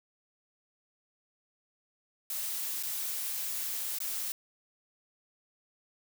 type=noise with dropouts; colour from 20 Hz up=blue; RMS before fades=-35 dBFS; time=2.3-4.32 s; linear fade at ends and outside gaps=1 ms; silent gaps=2.827-2.834 / 3.986-4.003 s; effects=none